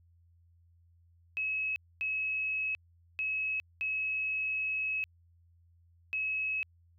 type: tone bursts at uneven times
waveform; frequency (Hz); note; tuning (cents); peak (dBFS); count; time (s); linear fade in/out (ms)
sine; 2571; E7; -44; -30; 5; 1.37-1.76 / 2.01-2.75 / 3.19-3.6 / 3.81-5.04 / 6.13-6.63; 0
effects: added 85 Hz sine -61 dBFS peak until 6.98 s